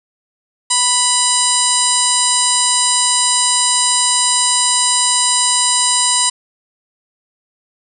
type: harmonic tone with a mistuned harmonic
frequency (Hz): 987.8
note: B5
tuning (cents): 0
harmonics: 1 / 2 / 3 / 4 / 5 / 6 / 7 / 8 / 9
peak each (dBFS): -20 / -28 / -22 / -21 / -21 / -28 / -25 / -18 / -16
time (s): 0.7-6.3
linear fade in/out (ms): 10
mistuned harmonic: 8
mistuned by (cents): -73
effects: none